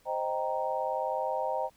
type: chord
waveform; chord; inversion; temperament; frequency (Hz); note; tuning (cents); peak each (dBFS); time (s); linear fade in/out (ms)
sine; C minor seventh; none; equal; 523.3 / 622.3 / 784 / 932.3; C5 / Eb5 / G5 / Bb5; 0 / 0 / 0 / 0; -34; 0.05-1.7; 50
effects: pink hiss -64 dBFS RMS until 1.76 s